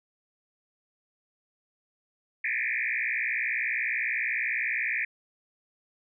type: tone with frequency modulation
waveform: sine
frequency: 2093 Hz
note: C7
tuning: in tune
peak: -26 dBFS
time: 2.44-5.05 s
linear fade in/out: 5 ms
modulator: 60 Hz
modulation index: 5.9
effects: none